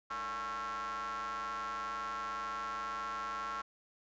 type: ring-modulated tone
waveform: 45% pulse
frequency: 127.1 Hz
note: C3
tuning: 50 cents flat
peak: -34 dBFS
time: 0.1-3.62 s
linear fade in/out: 10 ms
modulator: 1220 Hz
effects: resampled to 16000 Hz